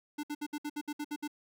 square tone bursts, 296 Hz, D4, 14 cents sharp, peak -35 dBFS, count 10, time 0.18-1.278 s, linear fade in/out 10 ms, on 54 ms, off 62 ms, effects none

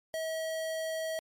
square tone, 642 Hz, E5, 46 cents flat, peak -33 dBFS, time 0.14-1.19 s, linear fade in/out 0 ms, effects MP3 64 kbps

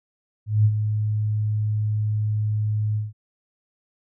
sine tone with ADSR envelope, 106.6 Hz, G#2, 46 cents sharp, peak -12 dBFS, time 0.46-3.13 s, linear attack 190 ms, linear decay 57 ms, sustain -8 dB, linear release 170 ms, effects none

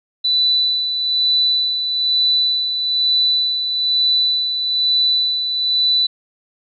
sine tone with tremolo, 3981 Hz, B7, 13 cents sharp, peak -12 dBFS, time 0.24-6.07 s, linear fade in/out 10 ms, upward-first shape sine, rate 1.1 Hz, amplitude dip 50%, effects none

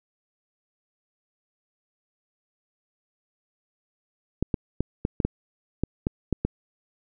clicks, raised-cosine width 3 ms, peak -10 dBFS, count 10, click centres 4.426 / 4.542 / 4.806 / 5.051 / 5.202 / 5.25 / 5.836 / 6.069 / 6.327 / 6.45 s, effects none

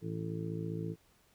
harmonic tone, 55 Hz, A1, in tune, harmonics 2 / 3 / 4 / 5 / 6 / 7 / 8, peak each -41 / -38 / -51 / -49 / -43 / -53 / -44 dBFS, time 0.01-0.96 s, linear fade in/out 50 ms, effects pink hiss -68 dBFS RMS until 1.34 s

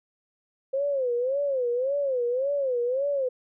sine tone with vibrato, 523.3 Hz, C5, in tune, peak -23 dBFS, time 0.73-3.29 s, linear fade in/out 10 ms, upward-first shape sine, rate 1.8 Hz, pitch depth 160 cents each way, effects none

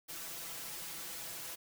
white noise with comb filter, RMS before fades -44 dBFS, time 0.08-1.56 s, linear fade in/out 20 ms, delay 6 ms, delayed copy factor +0.8, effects none

